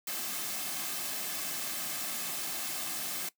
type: noise with comb filter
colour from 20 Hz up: white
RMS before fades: -36 dBFS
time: 0.07-3.29 s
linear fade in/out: 5 ms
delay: 2.1 ms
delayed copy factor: -0.5
effects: noise-tail reverb RT60 0.1 s tail -19 dB re dry + high-pass 150 Hz 12 dB/octave